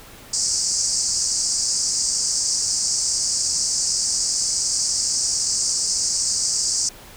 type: band-pass noise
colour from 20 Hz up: pink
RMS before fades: -22 dBFS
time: 0.33-6.89 s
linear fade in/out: 5 ms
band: 4700 to 8600 Hz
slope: 96 dB/octave
effects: pink hiss -43 dBFS RMS until 7.16 s